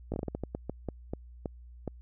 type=slowing click train; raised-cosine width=2 ms; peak=-20 dBFS; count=14; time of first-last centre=0.12-1.877 s; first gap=18 ms; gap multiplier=1.3; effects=added 60 Hz sine -47 dBFS peak until 2.01 s